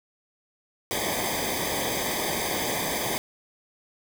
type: noise with comb filter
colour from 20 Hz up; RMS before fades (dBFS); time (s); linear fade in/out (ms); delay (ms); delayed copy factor
pink; -28; 0.91-3.18; 0; 0.72; -1
effects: none